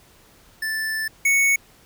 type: tone pair in turn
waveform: square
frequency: 1760 / 2217 Hz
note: A6 / C#7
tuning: 0 / 0 cents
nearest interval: major third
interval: 400 cents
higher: second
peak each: -24 / -16 dBFS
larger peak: second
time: 0.62-1.08 / 1.25-1.56 s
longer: first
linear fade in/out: 5 ms
effects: pink hiss -53 dBFS RMS until 1.85 s